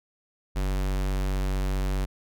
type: tone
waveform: square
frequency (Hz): 47.65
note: G1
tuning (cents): -48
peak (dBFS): -25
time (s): 0.55-2.06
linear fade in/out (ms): 20
effects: none